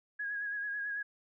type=tone with vibrato; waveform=sine; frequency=1656 Hz; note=G#6; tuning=5 cents flat; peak=-34 dBFS; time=0.19-1.03 s; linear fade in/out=10 ms; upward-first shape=sine; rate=9.1 Hz; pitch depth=36 cents each way; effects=none